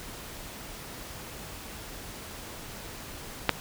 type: click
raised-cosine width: 0.3 ms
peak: -3 dBFS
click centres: 3.493 s
effects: pink hiss -42 dBFS RMS until 3.6 s